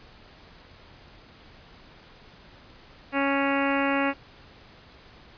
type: harmonic tone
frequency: 277.1 Hz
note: C#4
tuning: 1 cent flat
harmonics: 1 / 2 / 3 / 4 / 5 / 6 / 7 / 8 / 9 / 10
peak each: -26 / -29 / -31 / -32 / -33 / -34 / -34 / -35 / -36 / -36 dBFS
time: 3.12-4.14 s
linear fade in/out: 50 ms
effects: pink hiss -51 dBFS RMS until 5.37 s + resampled to 11025 Hz